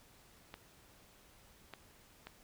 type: clicks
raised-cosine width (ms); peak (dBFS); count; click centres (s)
0.3; -30; 3; 0.541 / 1.737 / 2.27
effects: pink hiss -63 dBFS RMS until 2.43 s